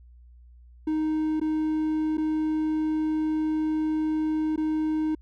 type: tone with dropouts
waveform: triangle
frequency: 311.1 Hz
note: D#4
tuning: in tune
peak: -21 dBFS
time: 0.87-5.15 s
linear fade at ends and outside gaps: 5 ms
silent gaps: 1.399-1.413 / 2.172-2.179 / 4.561-4.576 s
effects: added 60 Hz sine -48 dBFS peak until 5.21 s